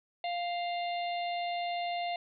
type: harmonic tone with a mistuned harmonic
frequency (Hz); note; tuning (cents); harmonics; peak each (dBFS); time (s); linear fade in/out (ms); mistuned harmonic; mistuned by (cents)
698.5; F5; 0; 1 / 3 / 4 / 5 / 6; -32 / -42 / -44 / -46 / -48; 0.24-2.16; 2; 5; +48
effects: none